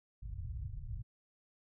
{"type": "low-pass noise", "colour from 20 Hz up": "white", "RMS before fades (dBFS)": -42, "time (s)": [0.22, 1.03], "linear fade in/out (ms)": 10, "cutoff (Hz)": 120, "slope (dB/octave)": 48, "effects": []}